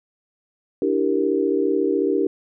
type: chord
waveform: sine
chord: E half-diminished seventh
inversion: third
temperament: equal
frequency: 293.7 / 329.6 / 392 / 466.2 Hz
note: D4 / E4 / G4 / Bb4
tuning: 0 / 0 / 0 / 0 cents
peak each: -23 / -25 / -21 / -24 dBFS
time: 0.82-2.27 s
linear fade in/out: 2 ms
effects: none